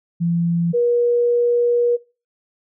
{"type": "tone pair in turn", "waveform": "sine", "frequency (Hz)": [170, 479.4], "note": ["F3", "A#4"], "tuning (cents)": [-46, 48], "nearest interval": "octave + tritone", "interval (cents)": 1794, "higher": "second", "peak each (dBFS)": [-16, -14], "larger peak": "second", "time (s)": [[0.2, 0.73], [0.73, 1.97]], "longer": "second", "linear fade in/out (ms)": 20, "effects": ["noise-tail reverb RT60 0.3 s tail -20 dB re dry"]}